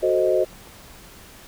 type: chord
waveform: sine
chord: F# diminished seventh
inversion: none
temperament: equal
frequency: 370 / 440 / 523.3 / 622.3 Hz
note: F#4 / A4 / C5 / Eb5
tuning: 0 / 0 / 0 / 0 cents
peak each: -21 / -26 / -22 / -21 dBFS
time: 0.02-0.45 s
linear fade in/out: 20 ms
type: clicks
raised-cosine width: 1 ms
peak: -30 dBFS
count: 2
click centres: 0.53 / 0.673 s
effects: pink hiss -45 dBFS RMS until 1.47 s